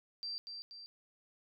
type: tone with echo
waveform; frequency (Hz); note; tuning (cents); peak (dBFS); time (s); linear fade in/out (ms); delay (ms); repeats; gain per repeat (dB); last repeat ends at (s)
sine; 4699; D8; 0; -38; 0.23-0.38; 0; 240; 2; -5; 0.86
effects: none